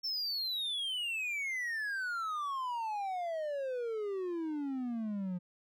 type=exponential sweep; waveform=triangle; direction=down; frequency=5430 to 175.2 Hz; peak=-32 dBFS; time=0.03-5.39 s; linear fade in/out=20 ms; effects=none